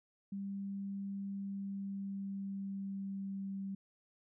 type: tone with pitch glide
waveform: sine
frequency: 197.6 to 195.1 Hz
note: G3 to G3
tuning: +14 to -8 cents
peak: -38 dBFS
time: 0.32-3.75 s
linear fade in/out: 5 ms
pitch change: -22 cents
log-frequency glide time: 1.31-3.61 s
effects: none